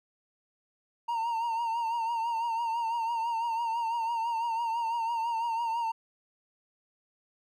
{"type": "tone with vibrato", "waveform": "triangle", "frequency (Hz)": 922, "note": "A#5", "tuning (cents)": -19, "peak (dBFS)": -26, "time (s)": [1.08, 5.92], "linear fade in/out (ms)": 10, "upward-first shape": "triangle", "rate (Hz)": 6, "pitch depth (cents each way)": 63, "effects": []}